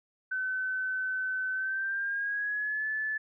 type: tone with pitch glide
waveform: sine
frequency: 1520 to 1736 Hz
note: F#6 to A6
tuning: +46 to -24 cents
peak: -29 dBFS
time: 0.31-3.18 s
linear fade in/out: 10 ms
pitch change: +230 cents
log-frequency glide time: 1.52-2.87 s
effects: none